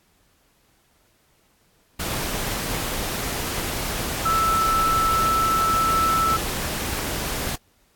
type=tone in noise; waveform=sine; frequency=1318.5 Hz; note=E6; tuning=in tune; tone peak=-18 dBFS; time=4.25-6.37 s; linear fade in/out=10 ms; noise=pink; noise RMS=-27 dBFS; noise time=1.99-7.56 s; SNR=+6 dB; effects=pink hiss -62 dBFS RMS until 7.95 s + AAC 64 kbps